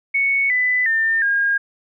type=tone with pitch steps; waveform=sine; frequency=2217 / 1998.1 / 1800.8 / 1622.9 Hz; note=C#7 / B6 / A6 / G#6; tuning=0 / +20 / +40 / -40 cents; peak=-15 dBFS; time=0.14-1.58 s; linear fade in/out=10 ms; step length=360 ms; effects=none